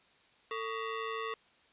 sawtooth ring-modulated tone, 784 Hz, G5, in tune, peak -28 dBFS, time 0.51-1.34 s, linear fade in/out 2 ms, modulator 336 Hz, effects white hiss -65 dBFS RMS until 1.72 s + resampled to 8000 Hz

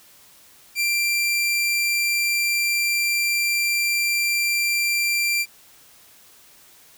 sawtooth tone, 2365 Hz, D7, 12 cents sharp, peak -16 dBFS, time 0.75-5.46 s, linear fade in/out 50 ms, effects white hiss -51 dBFS RMS until 6.97 s

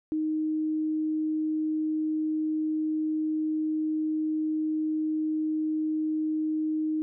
sine tone, 311.1 Hz, D#4, in tune, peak -25 dBFS, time 0.12-7.02 s, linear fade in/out 0 ms, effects none

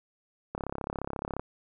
click train, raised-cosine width 1 ms, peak -19 dBFS, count 30, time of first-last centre 0.55-1.395 s, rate 34.3 Hz, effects none

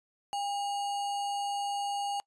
sine tone with sample-and-hold, 805 Hz, G5, 46 cents sharp, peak -30 dBFS, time 0.33-2.2 s, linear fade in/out 0 ms, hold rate 3675 Hz, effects noise-tail reverb RT60 0.1 s tail -24 dB re dry + resampled to 22050 Hz

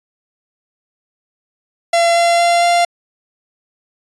45% pulse tone with pitch steps, 681 / 685.3 / 689.7 / 694.1 Hz, F5 / F5 / F5 / F5, -44 / -33 / -22 / -11 cents, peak -10 dBFS, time 1.93-2.85 s, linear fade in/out 5 ms, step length 230 ms, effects resampled to 22050 Hz

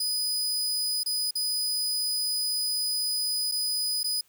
sawtooth tone with dropouts, 4978 Hz, D#8, in tune, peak -23 dBFS, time 0-4.21 s, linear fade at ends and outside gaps 5 ms, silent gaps 1.034-1.06 / 1.309-1.353 / 3.515-3.52 / 4.032-4.042 s, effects white hiss -64 dBFS RMS until 4.28 s

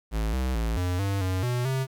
square tone with pitch steps, 54.3 / 64.5 / 55.7 / 90 / 98.7 / 93 / 122.9 / 132.5 Hz, A1 / C2 / A1 / F#2 / G2 / F#2 / B2 / C3, -22 / -24 / +22 / -47 / +12 / +9 / -8 / +22 cents, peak -25 dBFS, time 0.11-1.87 s, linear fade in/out 50 ms, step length 220 ms, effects 9-bit

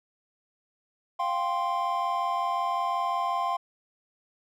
triangle chord, F suspended second, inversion none, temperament equal, 698.5 / 784 / 1046.5 Hz, F5 / G5 / C6, 0 / 0 / 0 cents, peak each -29 / -30 / -26 dBFS, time 1.19-3.57 s, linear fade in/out 10 ms, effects none

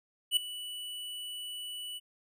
square tone with ADSR envelope, 2960 Hz, F#7, in tune, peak -22 dBFS, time 0.31-2 s, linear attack 58 ms, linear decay 4 ms, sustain -17 dB, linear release 31 ms, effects none

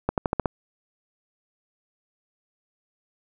accelerating click train, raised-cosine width 1 ms, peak -8 dBFS, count 6, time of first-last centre 0.09-0.458 s, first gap 88 ms, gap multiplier 0.91, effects none

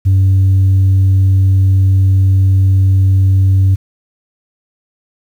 sine tone, 95.8 Hz, G2, 39 cents flat, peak -4 dBFS, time 0.05-3.76 s, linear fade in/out 20 ms, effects tanh soft clip ceiling -5 dBFS + 7-bit

